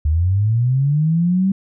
sine linear sweep, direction up, 72.4 to 196 Hz, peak -13 dBFS, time 0.05-1.52 s, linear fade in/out 5 ms, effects none

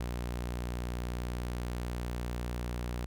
sawtooth tone, 60.3 Hz, B1, 41 cents flat, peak -30 dBFS, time 0-3.06 s, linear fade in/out 5 ms, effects none

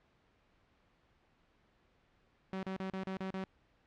sawtooth tone bursts, 190 Hz, F#3, 46 cents sharp, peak -33 dBFS, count 7, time 2.53-3.44 s, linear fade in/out 0 ms, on 100 ms, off 35 ms, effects pink hiss -71 dBFS RMS until 3.86 s + low-pass 3000 Hz 12 dB/octave

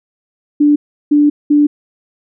sine tone bursts at uneven times, 293.7 Hz, D4, in tune, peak -6 dBFS, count 3, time 0.6-0.76 / 1.11-1.3 / 1.5-1.67 s, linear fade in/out 10 ms, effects none

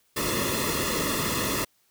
pink noise with comb filter, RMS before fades -27 dBFS, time 0.16-1.65 s, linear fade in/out 10 ms, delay 1.3 ms, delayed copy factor -0.95, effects white hiss -67 dBFS RMS until 1.9 s

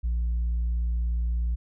sine tone, 58.4 Hz, A#1, 4 cents sharp, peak -21 dBFS, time 0.03-1.56 s, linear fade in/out 20 ms, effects tanh soft clip ceiling -22 dBFS

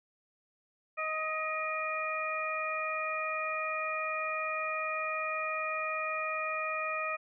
harmonic tone with a mistuned harmonic, 628 Hz, D#5, 16 cents sharp, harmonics 1 / 2 / 3 / 4, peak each -38 / -35 / -41 / -36 dBFS, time 0.97-7.17 s, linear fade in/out 20 ms, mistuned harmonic 4, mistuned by -57 cents, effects none

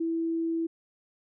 sine tone, 329.6 Hz, E4, in tune, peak -26 dBFS, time 0-0.67 s, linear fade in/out 10 ms, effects none

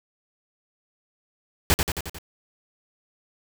pink noise with echo, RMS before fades -18 dBFS, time 1.7-1.74 s, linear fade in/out 0 ms, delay 89 ms, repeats 5, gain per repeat -4 dB, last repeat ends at 2.185 s, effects none

